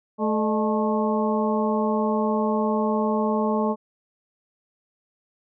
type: harmonic tone with a mistuned harmonic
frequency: 216.9 Hz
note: A3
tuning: 25 cents flat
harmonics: 1 / 2 / 3 / 4 / 5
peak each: -23 / -26 / -28 / -29 / -30 dBFS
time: 0.18-3.76 s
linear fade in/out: 50 ms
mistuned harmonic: 3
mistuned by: -100 cents
effects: none